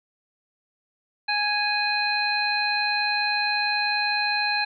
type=harmonic tone with a mistuned harmonic; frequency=830.6 Hz; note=G#5; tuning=in tune; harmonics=1 / 2 / 3 / 5; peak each=-27 / -27 / -27 / -27 dBFS; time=1.28-4.65 s; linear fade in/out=10 ms; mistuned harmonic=5; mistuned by=-15 cents; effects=none